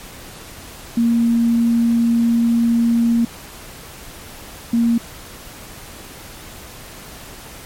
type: tone bursts at uneven times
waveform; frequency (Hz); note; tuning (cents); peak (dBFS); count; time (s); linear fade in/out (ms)
sine; 233.1; A#3; 0; -12; 2; 0.97-3.25 / 4.73-4.98; 5
effects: pink hiss -37 dBFS RMS until 7.65 s + MP3 64 kbps